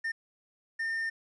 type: tone bursts at uneven times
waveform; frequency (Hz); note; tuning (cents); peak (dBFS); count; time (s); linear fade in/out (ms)
triangle; 1812; A#6; -50; -28; 2; 0.04-0.12 / 0.79-1.1; 10
effects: resampled to 22050 Hz + 11-bit